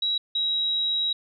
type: tone pair in turn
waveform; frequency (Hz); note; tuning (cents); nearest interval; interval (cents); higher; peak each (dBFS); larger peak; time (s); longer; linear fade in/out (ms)
sine; 3874 / 3847; B7 / B7; -34 / -46; unison; 12; first; -22; neither; 0.02-0.18 / 0.35-1.13; second; 5
effects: none